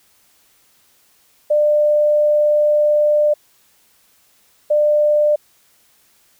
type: tone bursts at uneven times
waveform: sine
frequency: 597 Hz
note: D5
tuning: 28 cents sharp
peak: -11 dBFS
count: 2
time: 1.5-3.34 / 4.7-5.36 s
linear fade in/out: 10 ms
effects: white hiss -56 dBFS RMS until 6.39 s